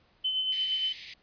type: tone with tremolo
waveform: sine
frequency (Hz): 3051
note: G7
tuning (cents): -48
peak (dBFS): -25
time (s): 0.24-0.93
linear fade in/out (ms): 10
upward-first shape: sine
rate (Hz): 8.6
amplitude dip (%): 40
type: high-pass noise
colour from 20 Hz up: pink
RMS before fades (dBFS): -42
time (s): 0.52-1.14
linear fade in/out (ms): 5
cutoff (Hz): 1900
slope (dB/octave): 96
effects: pink hiss -65 dBFS RMS until 1.22 s + resampled to 11025 Hz